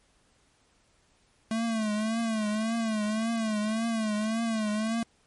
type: tone with vibrato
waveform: square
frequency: 220 Hz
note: A3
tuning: in tune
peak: -27 dBFS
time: 1.51-5.03 s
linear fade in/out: 2 ms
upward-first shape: triangle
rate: 1.8 Hz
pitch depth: 94 cents each way
effects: pink hiss -66 dBFS RMS until 5.26 s + MP3 48 kbps